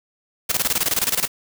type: noise with tremolo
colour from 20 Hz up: white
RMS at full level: -19 dBFS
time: 0.49-1.28 s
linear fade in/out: 10 ms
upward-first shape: square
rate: 19 Hz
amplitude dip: 80%
effects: none